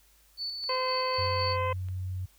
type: tone with tremolo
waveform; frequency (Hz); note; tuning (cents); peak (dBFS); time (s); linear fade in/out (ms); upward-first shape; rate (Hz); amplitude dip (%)
sine; 4482; C#8; +18; -31; 0.37-1.57; 50; square; 3.9; 35
type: click train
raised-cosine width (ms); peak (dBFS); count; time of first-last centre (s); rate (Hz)
0.3; -38; 5; 0.64-1.886; 3.21
type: harmonic tone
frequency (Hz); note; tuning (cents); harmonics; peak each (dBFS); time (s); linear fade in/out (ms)
514; C5; -31; 1 / 2 / 3 / 4 / 5 / 6; -31 / -30 / -45 / -39 / -41 / -48; 0.69-1.73; 5
type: tone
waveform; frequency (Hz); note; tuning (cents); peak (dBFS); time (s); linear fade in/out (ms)
sine; 92.5; F#2; 0; -31; 1.18-2.26; 10
effects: added 50 Hz sine -63 dBFS peak until 2.38 s + white hiss -63 dBFS RMS until 2.38 s